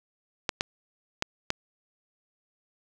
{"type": "clicks", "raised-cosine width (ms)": 0.2, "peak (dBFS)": -8, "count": 4, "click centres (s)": [0.492, 0.609, 1.224, 1.504], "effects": []}